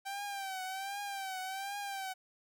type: tone with vibrato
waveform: sawtooth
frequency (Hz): 779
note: G5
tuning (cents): -11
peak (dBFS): -34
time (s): 0.05-2.14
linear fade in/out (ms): 20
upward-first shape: triangle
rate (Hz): 1.3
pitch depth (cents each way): 84
effects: none